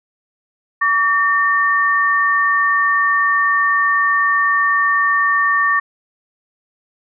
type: tone pair together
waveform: sine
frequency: 1144 / 1816 Hz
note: D6 / A#6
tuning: -46 / -46 cents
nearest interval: minor sixth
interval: 800 cents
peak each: -15 dBFS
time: 0.81-5.8 s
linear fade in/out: 10 ms
effects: none